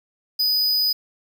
square tone, 4978 Hz, D#8, in tune, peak -18 dBFS, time 0.39-0.93 s, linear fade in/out 10 ms, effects 8-bit

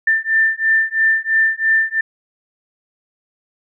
sine beating tone pair, 1783 / 1786 Hz, A6 / A6, +22 / +25 cents, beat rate 3 Hz, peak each -16 dBFS, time 0.07-2.01 s, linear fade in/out 5 ms, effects none

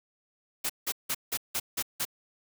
white noise bursts, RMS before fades -30 dBFS, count 7, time 0.64-2.052 s, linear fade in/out 10 ms, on 56 ms, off 170 ms, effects none

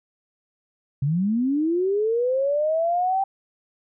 sine linear sweep, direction up, 130.81 to 787 Hz, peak -19 dBFS, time 1.02-3.24 s, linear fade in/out 5 ms, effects none

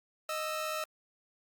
sawtooth tone pair together, 621.5 / 1318.5 Hz, D#5 / E6, -2 / 0 cents, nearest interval octave + minor second, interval 1302 cents, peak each -32 / -33 dBFS, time 0.29-0.84 s, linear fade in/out 2 ms, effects Opus 48 kbps

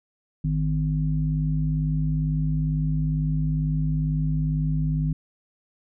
harmonic tone, 51.1 Hz, G#1, 27 cents flat, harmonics 1 / 3 / 5, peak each -28 / -22 / -32 dBFS, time 0.44-5.13 s, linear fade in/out 5 ms, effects none

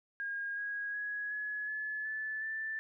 sine tone with pitch steps, 1625 / 1647.7 / 1670.7 / 1694 / 1717.7 / 1741.6 / 1765.9 Hz, G#6 / G#6 / G#6 / G#6 / A6 / A6 / A6, -38 / -14 / +10 / +34 / -42 / -18 / +6 cents, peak -35 dBFS, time 0.2-2.79 s, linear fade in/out 0 ms, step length 370 ms, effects none

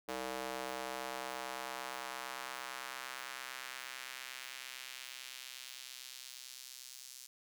square tone with high-pass filter sweep, 64.4 Hz, C2, 27 cents flat, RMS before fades -45 dBFS, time 0.08-7.27 s, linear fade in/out 10 ms, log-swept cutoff 460 to 5700 Hz, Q 1.1, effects none

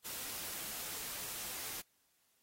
white noise, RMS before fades -43 dBFS, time 0.04-1.82 s, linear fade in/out 20 ms, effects white hiss -75 dBFS RMS until 2.42 s + AAC 48 kbps

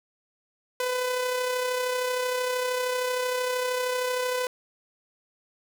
sawtooth tone with amplitude modulation, 502 Hz, B4, 28 cents sharp, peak -20 dBFS, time 0.8-4.47 s, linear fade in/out 2 ms, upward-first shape sine, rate 33 Hz, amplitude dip 35%, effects none

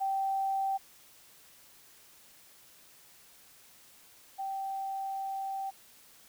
sine tone pair in turn, 778 / 778 Hz, G5 / G5, -13 / -13 cents, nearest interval unison, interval 0 cents, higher neither, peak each -28 / -33 dBFS, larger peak first, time 0-0.78 / 4.38-5.71 s, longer second, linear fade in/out 20 ms, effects white hiss -58 dBFS RMS until 6.28 s

